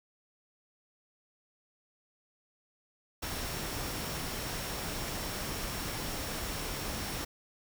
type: tone in noise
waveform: sine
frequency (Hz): 5500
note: F8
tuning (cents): -27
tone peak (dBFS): -48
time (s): 3.22-7.25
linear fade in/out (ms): 10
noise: pink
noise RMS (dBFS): -37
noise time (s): 3.22-7.25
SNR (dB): -14
effects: none